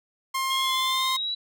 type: tone with pitch glide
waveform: sawtooth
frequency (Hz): 1061 to 1047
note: C6 to C6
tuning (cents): +24 to +1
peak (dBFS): -21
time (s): 0.34-1.17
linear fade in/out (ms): 10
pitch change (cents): -23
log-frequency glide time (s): 0.63-0.73
type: exponential sweep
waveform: sine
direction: up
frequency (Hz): 3242 to 3951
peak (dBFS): -26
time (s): 0.5-1.35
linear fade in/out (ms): 10
effects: none